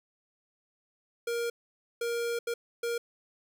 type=tone bursts at uneven times; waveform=square; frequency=469.9 Hz; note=A#4; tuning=14 cents sharp; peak=-30 dBFS; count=4; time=1.27-1.5 / 2.01-2.39 / 2.47-2.54 / 2.83-2.98 s; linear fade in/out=5 ms; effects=none